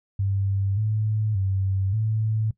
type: tone with pitch steps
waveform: sine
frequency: 98.2 / 107.6 / 96.3 / 109.4 Hz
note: G2 / A2 / G2 / A2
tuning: +4 / -38 / -30 / -9 cents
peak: -21 dBFS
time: 0.19-2.51 s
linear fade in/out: 5 ms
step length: 580 ms
effects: noise-tail reverb RT60 0.1 s tail -19 dB re dry